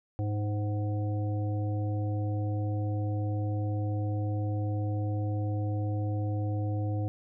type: harmonic tone with a mistuned harmonic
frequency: 103.8 Hz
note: G#2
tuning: in tune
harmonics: 1 / 3 / 5 / 7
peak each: -28 / -37 / -41 / -43 dBFS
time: 0.19-7.08 s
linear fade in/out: 0 ms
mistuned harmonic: 7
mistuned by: +36 cents
effects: none